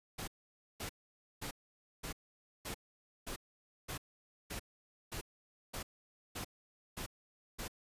pink noise bursts, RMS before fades -42 dBFS, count 13, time 0.18-7.681 s, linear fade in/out 10 ms, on 97 ms, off 520 ms, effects resampled to 32000 Hz

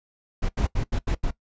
brown noise bursts at uneven times, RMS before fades -23 dBFS, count 6, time 0.42-0.49 / 0.57-0.67 / 0.75-0.84 / 0.92-0.99 / 1.07-1.15 / 1.23-1.31 s, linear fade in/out 10 ms, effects noise-tail reverb RT60 0.1 s tail -19 dB re dry + resampled to 16000 Hz

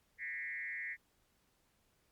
sine tone with frequency modulation, 1975.5 Hz, B6, in tune, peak -39 dBFS, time 0.18-0.97 s, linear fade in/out 50 ms, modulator 152 Hz, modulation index 1.4, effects pink hiss -75 dBFS RMS until 2.11 s + Opus 48 kbps

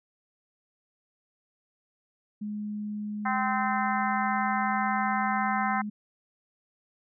sine tone, 209.3 Hz, G#3, 14 cents sharp, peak -31 dBFS, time 2.41-5.9 s, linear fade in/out 10 ms
harmonic tone, 258.3 Hz, C4, 22 cents flat, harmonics 3 / 4 / 5 / 6 / 7 / 8, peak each -29 / -31 / -33 / -35 / -36 / -37 dBFS, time 3.25-5.82 s, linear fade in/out 10 ms
effects none

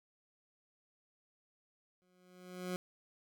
20% pulse tone with exponential growth, 181.5 Hz, F#3, 33 cents flat, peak -30 dBFS, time 2.02-2.76 s, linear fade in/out 0 ms, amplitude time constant 160 ms, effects none

